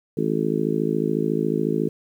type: harmonic tone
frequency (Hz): 54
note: A1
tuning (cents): -32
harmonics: 3 / 4 / 5 / 6 / 7 / 8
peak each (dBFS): -27 / -27 / -27 / -27 / -27 / -27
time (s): 0.17-1.89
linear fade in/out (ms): 5
effects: 9-bit